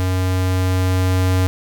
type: tone with level ramp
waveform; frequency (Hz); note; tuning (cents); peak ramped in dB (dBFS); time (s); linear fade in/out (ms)
square; 92.5; F#2; 0; -17 to -14; 0-1.47; 0
effects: none